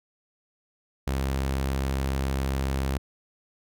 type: tone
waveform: sawtooth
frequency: 67.2 Hz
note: C2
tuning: 47 cents sharp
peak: -21 dBFS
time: 1.07-2.98 s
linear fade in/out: 5 ms
effects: none